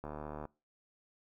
click train, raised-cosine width 1 ms, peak -28 dBFS, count 32, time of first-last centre 0.04-0.453 s, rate 75 Hz, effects noise-tail reverb RT60 0.3 s tail -24 dB re dry

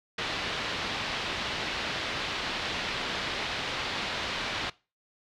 white low-pass noise, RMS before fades -33 dBFS, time 0.18-4.7 s, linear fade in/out 5 ms, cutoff 4000 Hz, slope 24 dB/octave, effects noise-tail reverb RT60 0.3 s tail -21 dB re dry

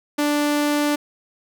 sawtooth tone, 293.7 Hz, D4, in tune, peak -14 dBFS, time 0.18-0.96 s, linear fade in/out 10 ms, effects none

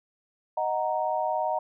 sine chord, D# minor, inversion none, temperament equal, 622.3 / 740 / 932.3 Hz, D#5 / F#5 / A#5, 0 / 0 / 0 cents, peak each -29 dBFS, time 0.57-1.59 s, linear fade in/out 5 ms, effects none

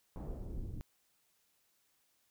brown noise with low-pass filter sweep, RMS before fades -42 dBFS, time 0.16-0.81 s, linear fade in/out 0 ms, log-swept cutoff 880 to 220 Hz, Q 1.1, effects white hiss -75 dBFS RMS until 2.3 s

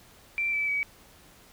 sine tone with pitch steps, 2349 / 2311 / 2274 Hz, D7 / D7 / C#7, 0 / -28 / +44 cents, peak -25 dBFS, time 0.38-0.83 s, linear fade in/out 0 ms, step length 150 ms, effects pink hiss -55 dBFS RMS until 1.52 s

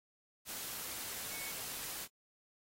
sine tone in noise, 2217 Hz, C#7, in tune, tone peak -48 dBFS, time 1.29-1.54 s, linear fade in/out 50 ms, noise white, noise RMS -43 dBFS, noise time 0.45-2.08 s, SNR -8 dB, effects AAC 48 kbps

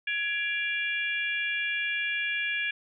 harmonic tone with a mistuned harmonic, 558 Hz, C#5, 11 cents sharp, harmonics 3 / 4 / 5 / 6, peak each -31 / -30 / -36 / -39 dBFS, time 0.07-2.71 s, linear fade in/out 5 ms, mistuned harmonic 4, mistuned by +100 cents, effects none

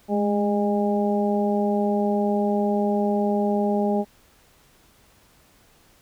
harmonic tone with a mistuned harmonic, 204.2 Hz, G#3, 29 cents flat, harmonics 1 / 2 / 3 / 4, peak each -22 / -25 / -27 / -28 dBFS, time 0.08-4.05 s, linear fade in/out 50 ms, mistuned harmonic 1, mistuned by +34 cents, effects pink hiss -57 dBFS RMS until 6.01 s

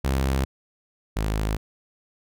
sawtooth tone pair in turn, 66.8 / 53.02 Hz, C2 / G#1, +36 / +37 cents, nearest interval major third, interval 399 cents, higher first, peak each -17 / -19 dBFS, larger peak first, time 0.04-0.45 / 1.16-1.57 s, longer neither, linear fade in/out 10 ms, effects none

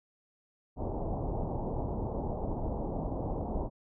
pink low-pass noise, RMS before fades -34 dBFS, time 0.76-3.7 s, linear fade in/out 50 ms, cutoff 900 Hz, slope 48 dB/octave, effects none

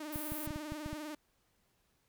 sawtooth tone with vibrato, 302.6 Hz, D#4, 48 cents flat, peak -37 dBFS, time 0-1.15 s, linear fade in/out 5 ms, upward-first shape sine, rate 20 Hz, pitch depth 68 cents each way
pink high-pass noise, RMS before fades -43 dBFS, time 0.12-0.47 s, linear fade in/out 10 ms, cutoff 11000 Hz, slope 24 dB/octave
clicks, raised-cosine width 5 ms, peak -29 dBFS, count 8, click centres 0.159 / 0.32 / 0.475 / 0.507 / 0.56 / 0.721 / 0.861 / 0.93 s
effects pink hiss -75 dBFS RMS until 2.08 s

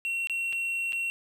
triangle tone with dropouts, 2729 Hz, F7, 41 cents flat, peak -26 dBFS, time 0.05-1.1 s, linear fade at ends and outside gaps 0 ms, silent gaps 0.272-0.297 / 0.526-0.53 / 0.923-0.93 s, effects none

